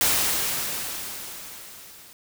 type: noise with level ramp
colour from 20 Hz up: white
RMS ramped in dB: -20 to -48 dBFS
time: 0.01-2.13 s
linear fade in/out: 0 ms
effects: none